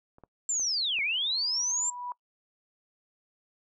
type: clicks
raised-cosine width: 1 ms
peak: -40 / -34 / -37 / -36 dBFS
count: 4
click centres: 0.184 / 0.237 / 0.597 / 0.988 s
type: linear two-way sweep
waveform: sine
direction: down then up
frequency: 7459 to 2121 to 7459 Hz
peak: -26 dBFS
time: 0.49-1.9 s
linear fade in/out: 2 ms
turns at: 1.02 s
type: tone with exponential growth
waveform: sine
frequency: 980 Hz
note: B5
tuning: 14 cents flat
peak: -32 dBFS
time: 1.01-2.12 s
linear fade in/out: 1 ms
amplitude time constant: 240 ms
effects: noise-tail reverb RT60 0.1 s tail -23 dB re dry